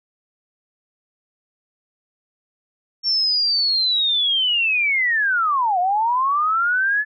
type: linear two-way sweep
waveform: sine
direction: down then up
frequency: 5480 to 698.5 to 1734 Hz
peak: -16 dBFS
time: 3.03-7.05 s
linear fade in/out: 50 ms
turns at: 5.79 s
effects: none